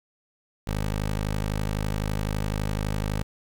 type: tone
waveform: 15% pulse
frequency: 51.91 Hz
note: G#1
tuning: in tune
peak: -19 dBFS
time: 0.67-3.23 s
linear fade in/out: 5 ms
effects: 8-bit